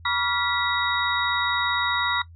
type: tone cluster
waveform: sine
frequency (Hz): 967 / 1142 / 1396 / 1960 / 3784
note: B5 / D6 / F6 / B6 / A#7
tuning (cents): -37 / -49 / -1 / -14 / +25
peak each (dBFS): -28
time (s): 0.05-2.22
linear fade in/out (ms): 5
effects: noise-tail reverb RT60 0.1 s tail -17 dB re dry + added 84 Hz sine -43 dBFS peak until 2.35 s